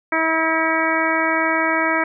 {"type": "harmonic tone", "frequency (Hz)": 322.3, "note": "E4", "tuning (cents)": -39, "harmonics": [1, 2, 3, 4, 5, 6, 7], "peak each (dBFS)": [-24, -24, -24, -24, -24, -24, -24], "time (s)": [0.12, 2.04], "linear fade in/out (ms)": 5, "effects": []}